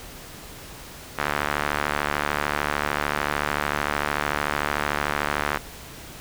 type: tone with band-pass filter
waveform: sawtooth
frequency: 73.42 Hz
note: D2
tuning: in tune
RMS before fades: -26 dBFS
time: 1.18-5.58 s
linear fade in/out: 10 ms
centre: 1500 Hz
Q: 1.3
effects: pink hiss -41 dBFS RMS until 6.2 s